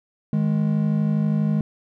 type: tone pair together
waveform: triangle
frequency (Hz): 156.4 / 208.8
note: D#3 / G#3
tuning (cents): +9 / +10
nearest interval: perfect fourth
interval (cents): 501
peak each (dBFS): -19 / -19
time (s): 0.33-1.61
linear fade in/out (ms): 2
effects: none